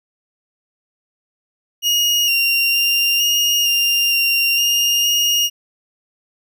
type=tone with pitch steps; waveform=30% pulse; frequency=2871 / 2767 / 2786 / 2851 / 2795 / 2771 / 2828 / 2854 Hz; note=F7 / F7 / F7 / F7 / F7 / F7 / F7 / F7; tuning=+47 / -17 / -5 / +35 / +1 / -14 / +21 / +37 cents; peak=-11 dBFS; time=1.82-5.5 s; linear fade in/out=50 ms; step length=460 ms; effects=none